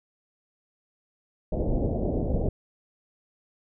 pink low-pass noise, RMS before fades -26 dBFS, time 1.52-2.49 s, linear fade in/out 5 ms, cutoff 680 Hz, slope 48 dB/octave, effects none

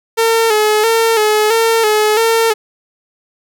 sawtooth tone with vibrato, 440 Hz, A4, in tune, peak -6 dBFS, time 0.17-2.54 s, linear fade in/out 20 ms, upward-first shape square, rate 1.5 Hz, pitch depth 55 cents each way, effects none

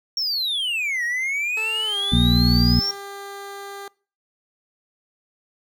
triangle exponential two-way sweep, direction down then up, 5588 to 1868 to 5588 Hz, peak -20 dBFS, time 0.17-2.91 s, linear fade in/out 2 ms, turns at 1.04 s
15% pulse tone with pitch glide, 440 to 398.8 Hz, A4 to G4, 0 to +30 cents, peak -27 dBFS, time 1.57-3.88 s, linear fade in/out 2 ms, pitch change -170 cents, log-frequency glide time 1.84-1.98 s
harmonic tone, 59.9 Hz, A#1, 48 cents sharp, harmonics 1 / 2 / 3 / 4, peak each -20 / -20 / -20 / -20 dBFS, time 2.12-2.8 s, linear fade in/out 5 ms
effects noise-tail reverb RT60 0.4 s tail -24 dB re dry

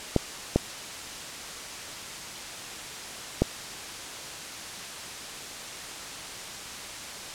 clicks, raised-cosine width 2 ms, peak -6 dBFS, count 3, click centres 0.163 / 0.56 / 3.42 s, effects white hiss -38 dBFS RMS until 7.34 s + low-pass 8000 Hz 12 dB/octave

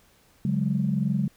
sine chord, C# suspended fourth, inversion none, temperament equal with one note detuned, 141.99 / 185 / 207.7 Hz, C#3 / F#3 / G#3, +42 / 0 / 0 cents, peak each -26 dBFS, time 0.45-1.28 s, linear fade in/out 2 ms, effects tanh soft clip ceiling -12 dBFS + pink hiss -60 dBFS RMS until 1.36 s

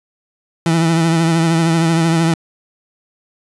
30% pulse tone with vibrato, 164.81 Hz, E3, in tune, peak -9 dBFS, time 0.66-2.34 s, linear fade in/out 2 ms, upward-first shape triangle, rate 13 Hz, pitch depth 47 cents each way, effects resampled to 24000 Hz

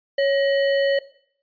sine tone with sample-and-hold, 554.4 Hz, C#5, in tune, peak -16 dBFS, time 0.18-0.99 s, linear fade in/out 5 ms, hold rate 2450 Hz, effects noise-tail reverb RT60 0.6 s tail -17 dB re dry + resampled to 11025 Hz

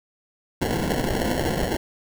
blue noise with sample-and-hold, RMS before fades -24 dBFS, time 0.61-1.77 s, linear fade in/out 5 ms, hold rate 1225 Hz, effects none

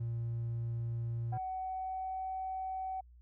triangle tone, 116.54 Hz, A#2, in tune, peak -31 dBFS, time 0-1.38 s, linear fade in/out 10 ms
sine tone with pitch glide, 751 to 756.7 Hz, F#5 to F#5, +26 to +39 cents, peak -35 dBFS, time 1.32-3.01 s, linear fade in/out 10 ms, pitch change +13 cents, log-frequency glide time 1.5-2.28 s
effects tanh soft clip ceiling -29 dBFS + added 60 Hz sine -55 dBFS peak until 3.21 s

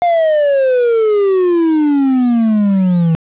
triangle exponential sweep, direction down, 710 to 160.5 Hz, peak -7 dBFS, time 0.02-3.15 s, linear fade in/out 0 ms, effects resampled to 8000 Hz + 7-bit

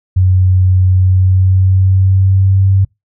sine tone with pitch glide, 92.6 to 96.59 Hz, F#2 to G2, +2 to -25 cents, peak -6 dBFS, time 0.16-2.85 s, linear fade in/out 10 ms, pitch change +73 cents, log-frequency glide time 0.92-2.69 s, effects noise-tail reverb RT60 0.2 s tail -26 dB re dry

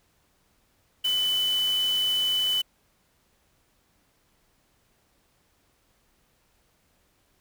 sine tone in noise, 3000 Hz, F#7, 23 cents sharp, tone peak -22 dBFS, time 1.04-2.62 s, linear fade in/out 10 ms, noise white, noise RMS -38 dBFS, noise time 1.04-2.62 s, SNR +13 dB, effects pink hiss -67 dBFS RMS until 7.4 s

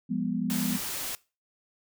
sine chord, F diminished, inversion none, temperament equal with one note detuned, 174.61 / 204.6 / 246.9 Hz, F3 / Ab3 / Cb4, 0 / -26 / 0 cents, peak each -32 / -31 / -30 dBFS, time 0.09-0.78 s, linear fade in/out 20 ms
white noise, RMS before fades -34 dBFS, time 0.5-1.15 s, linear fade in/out 0 ms
effects noise-tail reverb RT60 0.3 s tail -21 dB re dry

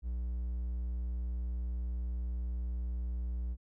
triangle tone, 60 Hz, B1, 49 cents flat, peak -31 dBFS, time 0.02-3.57 s, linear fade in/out 50 ms, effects none

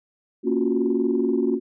sine chord, Gb major seventh, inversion first, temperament equal, 233.1 / 277.2 / 349.2 / 370 Hz, Bb3 / Db4 / F4 / Gb4, 0 / 0 / 0 / 0 cents, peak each -24 / -24 / -25 / -23 dBFS, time 0.43-1.6 s, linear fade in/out 50 ms, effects tanh soft clip ceiling -10 dBFS

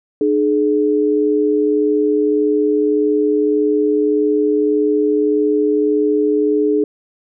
sine tone pair together, 301.3 / 423 Hz, D4 / G#4, +44 / +32 cents, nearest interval tritone, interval 588 cents, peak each -16 / -14 dBFS, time 0.21-6.84 s, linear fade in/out 2 ms, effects none

